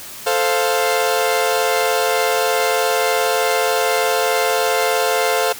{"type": "chord", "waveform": "sawtooth", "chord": "F major", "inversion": "first", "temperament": "equal", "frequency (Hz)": [440, 523.3, 698.5], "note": ["A4", "C5", "F5"], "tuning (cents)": [0, 0, 0], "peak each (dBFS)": -16, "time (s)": [0.26, 5.53], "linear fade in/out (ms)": 10, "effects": ["white hiss -34 dBFS RMS until 5.59 s"]}